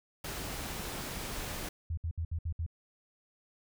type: noise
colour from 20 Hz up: pink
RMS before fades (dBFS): -39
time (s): 0.24-1.69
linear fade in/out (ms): 5
type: tone bursts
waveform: sine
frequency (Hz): 82.41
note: E2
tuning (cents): 0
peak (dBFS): -31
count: 6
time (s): 1.9-2.664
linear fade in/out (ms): 5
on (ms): 74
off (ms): 64
effects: none